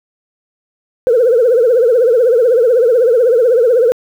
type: tone with vibrato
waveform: sine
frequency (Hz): 480.1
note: B4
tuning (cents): -49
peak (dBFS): -6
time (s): 1.07-3.92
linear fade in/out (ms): 0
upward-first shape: triangle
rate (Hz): 16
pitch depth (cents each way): 170
effects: tanh soft clip ceiling -2 dBFS + 7-bit